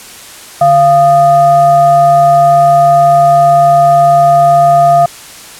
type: tone with frequency modulation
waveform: sine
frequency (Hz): 691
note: F5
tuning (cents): -19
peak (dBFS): -3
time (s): 0.61-5.06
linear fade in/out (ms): 5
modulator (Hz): 544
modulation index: 0.43
effects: white hiss -31 dBFS RMS until 5.59 s + low-pass 11000 Hz 12 dB/octave